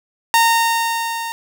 sawtooth tone with level ramp, 920 Hz, A#5, 23 cents flat, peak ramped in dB -6 to -20 dBFS, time 0.34-1.32 s, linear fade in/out 0 ms, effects none

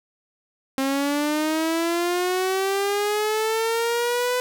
sawtooth linear sweep, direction up, 265.9 to 501 Hz, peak -17 dBFS, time 0.78-4.4 s, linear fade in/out 0 ms, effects none

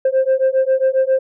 sine beating tone pair, 523.3 / 530.7 Hz, C5 / C5, 0 / +24 cents, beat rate 7.4 Hz, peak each -14 dBFS, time 0.05-1.19 s, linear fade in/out 5 ms, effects tanh soft clip ceiling -9 dBFS

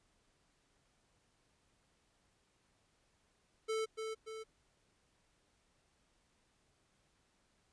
square tone with echo, 440.7 Hz, A4, 3 cents sharp, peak -35 dBFS, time 3.68-3.86 s, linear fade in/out 20 ms, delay 290 ms, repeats 2, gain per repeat -5 dB, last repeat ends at 4.44 s, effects pink hiss -75 dBFS RMS until 7.72 s + resampled to 22050 Hz

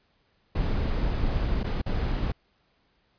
brown noise with dropouts, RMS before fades -26 dBFS, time 0.55-2.32 s, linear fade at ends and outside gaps 5 ms, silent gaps 1.632-1.642 / 1.817-1.861 s, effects pink hiss -68 dBFS RMS until 3.18 s + resampled to 11025 Hz

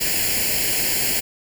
white noise with comb filter, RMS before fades -21 dBFS, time 0-1.21 s, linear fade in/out 20 ms, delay 0.41 ms, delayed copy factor +0.8, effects none

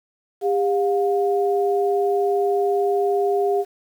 sine tone pair together, 401.3 / 712.2 Hz, G4 / F5, +41 / +34 cents, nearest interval minor seventh, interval 993 cents, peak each -18 / -23 dBFS, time 0.41-3.65 s, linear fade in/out 50 ms, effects 8-bit

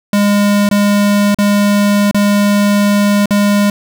square tone with dropouts, 204.1 Hz, G#3, 30 cents flat, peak -9 dBFS, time 0.13-3.7 s, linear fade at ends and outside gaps 2 ms, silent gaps 0.69-0.712 / 1.346-1.386 / 2.112-2.145 / 3.258-3.307 s, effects none

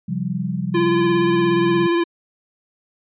sine chord, C suspended fourth, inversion none, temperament equal with one note detuned, 134.18 / 174.61 / 196 Hz, C3 / F3 / G3, +44 / 0 / 0 cents, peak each -27 / -24 / -25 dBFS, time 0.08-1.87 s, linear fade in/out 10 ms
square tone with vibrato, 342.1 Hz, F4, 36 cents flat, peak -16 dBFS, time 0.74-2.04 s, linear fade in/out 10 ms, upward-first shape sine, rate 17 Hz, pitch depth 24 cents each way
effects resampled to 8000 Hz

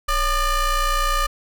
40% pulse ring-modulated tone, 590 Hz, D5, 8 cents sharp, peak -14 dBFS, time 0.08-1.27 s, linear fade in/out 10 ms, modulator 620 Hz, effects none

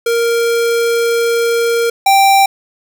square tone pair in turn, 466.2 / 784.1 Hz, A#4 / G5, 0 / 0 cents, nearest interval major sixth, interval 900 cents, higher second, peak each -12 / -7 dBFS, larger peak second, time 0.06-1.9 / 2.06-2.46 s, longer first, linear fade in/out 5 ms, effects none

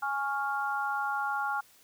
sine chord, Db major, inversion second, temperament equal, 830.6 / 1108.7 / 1396.9 Hz, Ab5 / Db6 / F6, 0 / 0 / 0 cents, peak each -32 / -36 / -32 dBFS, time 0.02-1.61 s, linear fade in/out 10 ms, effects white hiss -60 dBFS RMS until 1.83 s

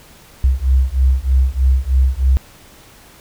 sine beating tone pair, 63.9 / 67.1 Hz, C2 / C2, -40 / +44 cents, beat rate 3.2 Hz, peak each -14 dBFS, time 0.44-2.37 s, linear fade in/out 0 ms, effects pink hiss -44 dBFS RMS until 3.2 s

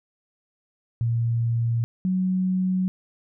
sine tone pair in turn, 116.54 / 185.64 Hz, A#2 / F#3, 0 / +6 cents, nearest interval minor sixth, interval 806 cents, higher second, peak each -20 dBFS, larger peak neither, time 1.01-1.84 / 2.05-2.88 s, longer neither, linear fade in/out 0 ms, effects none

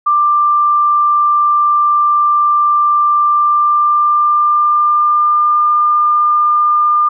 sine tone with pitch glide, 1184 to 1202.6 Hz, D6 to D6, +14 to +41 cents, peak -8 dBFS, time 0.06-7.09 s, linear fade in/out 10 ms, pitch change +27 cents, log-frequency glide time 3.26-5.64 s, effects none

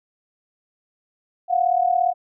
sine tone pair together, 697.6 / 735 Hz, F5 / F#5, -2 / -12 cents, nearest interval minor second, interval 90 cents, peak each -19 dBFS, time 1.48-2.14 s, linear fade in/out 50 ms, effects none

